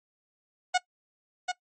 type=tone with echo; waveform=sawtooth; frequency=730 Hz; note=F#5; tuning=24 cents flat; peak=-17 dBFS; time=0.74-0.78 s; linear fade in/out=10 ms; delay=740 ms; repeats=1; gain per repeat=-6 dB; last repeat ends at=1.52 s; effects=noise-tail reverb RT60 0.1 s tail -19 dB re dry + MP3 32 kbps